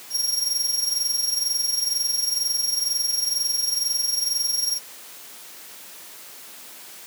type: tone with amplitude modulation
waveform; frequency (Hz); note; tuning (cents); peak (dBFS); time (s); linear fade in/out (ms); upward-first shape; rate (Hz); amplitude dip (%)
sawtooth; 5590; F8; +1; -16; 0.1-4.8; 50; sine; 22.1; 65
effects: white hiss -42 dBFS RMS until 7.06 s + high-pass 200 Hz 12 dB/octave